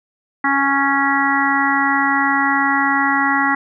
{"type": "harmonic tone", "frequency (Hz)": 277.2, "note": "C#4", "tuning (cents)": 0, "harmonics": [1, 3, 4, 5, 6, 7], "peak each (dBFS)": [-21, -20, -21, -22, -23, -19], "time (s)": [0.44, 3.55], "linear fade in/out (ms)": 5, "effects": []}